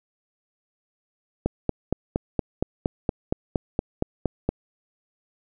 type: click train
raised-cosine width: 2 ms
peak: -8 dBFS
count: 14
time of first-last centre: 1.46-4.49 s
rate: 4.29 Hz
effects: none